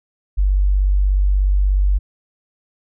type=tone; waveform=sine; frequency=48.34 Hz; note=G1; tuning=23 cents flat; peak=-12 dBFS; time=0.37-1.99 s; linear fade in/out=20 ms; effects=none